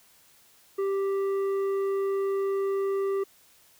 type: tone with tanh clipping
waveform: sine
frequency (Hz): 392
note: G4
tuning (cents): 0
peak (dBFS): -26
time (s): 0.78-3.24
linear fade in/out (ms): 10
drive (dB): 8
effects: white hiss -59 dBFS RMS until 3.79 s